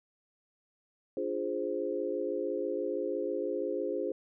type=chord; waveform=sine; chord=D half-diminished seventh; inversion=none; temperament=equal; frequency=293.7 / 349.2 / 415.3 / 523.3 Hz; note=D4 / F4 / Ab4 / C5; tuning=0 / 0 / 0 / 0 cents; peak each=-39 / -36 / -35 / -35 dBFS; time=1.17-4.12 s; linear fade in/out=2 ms; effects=none